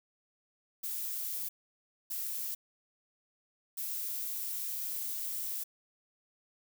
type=noise bursts at uneven times; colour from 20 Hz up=violet; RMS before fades=-37 dBFS; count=3; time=0.83-1.49 / 2.1-2.55 / 3.77-5.64 s; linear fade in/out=10 ms; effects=none